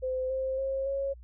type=tone with pitch steps; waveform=sine; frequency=515 / 526.1 / 537.5 / 549.1 Hz; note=C5 / C5 / C5 / C#5; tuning=-28 / +9 / +47 / -17 cents; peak=-28 dBFS; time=0.02-1.14 s; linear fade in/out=20 ms; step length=280 ms; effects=added 60 Hz sine -46 dBFS peak until 1.23 s